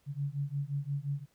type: beating tone pair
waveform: sine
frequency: 138.9 / 144.6 Hz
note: C#3 / D3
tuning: +4 / -27 cents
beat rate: 5.7 Hz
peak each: -35 / -35 dBFS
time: 0.06-1.26 s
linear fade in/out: 50 ms
effects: pink hiss -71 dBFS RMS until 1.34 s